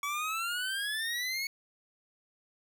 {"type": "exponential sweep", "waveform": "25% pulse", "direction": "up", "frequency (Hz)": [1131, 2217], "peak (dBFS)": -28, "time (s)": [0.03, 1.47], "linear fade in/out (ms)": 2, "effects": []}